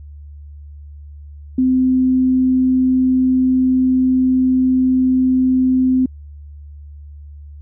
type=tone; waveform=sine; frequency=257.4 Hz; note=C4; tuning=28 cents flat; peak=-11 dBFS; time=1.58-6.06 s; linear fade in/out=5 ms; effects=added 73 Hz sine -33 dBFS peak until 7.61 s